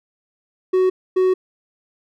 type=tone bursts at uneven times; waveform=triangle; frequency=372 Hz; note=F#4; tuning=9 cents sharp; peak=-11 dBFS; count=2; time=0.73-0.9 / 1.16-1.34 s; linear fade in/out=10 ms; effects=none